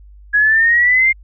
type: exponential sweep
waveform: sine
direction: up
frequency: 1661.2 to 2128 Hz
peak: -9 dBFS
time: 0.33-1.13 s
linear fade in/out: 20 ms
effects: added 50 Hz sine -38 dBFS peak until 1.23 s